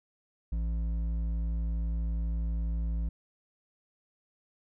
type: tone with hard clipping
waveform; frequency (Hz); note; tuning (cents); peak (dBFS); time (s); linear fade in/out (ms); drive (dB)
sine; 56.1; A1; +34; -30; 0.52-3.09; 5; 7
effects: none